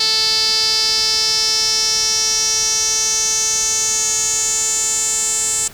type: tone with band-pass filter sweep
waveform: sawtooth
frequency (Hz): 440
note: A4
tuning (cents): 0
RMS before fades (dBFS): -17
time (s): 0-5.68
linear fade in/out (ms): 5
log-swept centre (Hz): 4600 to 7600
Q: 7
effects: pink hiss -39 dBFS RMS until 5.73 s